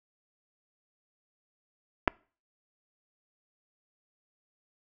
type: clicks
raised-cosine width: 0.5 ms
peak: -10 / -7 dBFS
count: 2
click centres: 2.076 / 2.079 s
effects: noise-tail reverb RT60 0.4 s tail -26 dB re dry